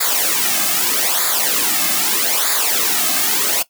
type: noise with flanger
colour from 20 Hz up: white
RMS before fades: -17 dBFS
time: 0-3.63 s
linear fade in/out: 10 ms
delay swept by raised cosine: 0.34 to 2.14 ms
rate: 0.8 Hz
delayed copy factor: -0.75
effects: noise-tail reverb RT60 0.1 s tail -17 dB re dry + high-pass 200 Hz 12 dB/octave